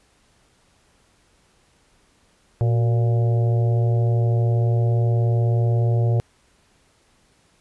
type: harmonic tone with a mistuned harmonic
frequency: 116.54 Hz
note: A#2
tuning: in tune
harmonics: 1 / 3 / 4 / 5 / 6 / 7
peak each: -16 / -31 / -32 / -33 / -35 / -45 dBFS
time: 2.61-6.2 s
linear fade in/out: 0 ms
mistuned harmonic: 3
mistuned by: +85 cents
effects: pink hiss -60 dBFS RMS until 7.6 s + resampled to 24000 Hz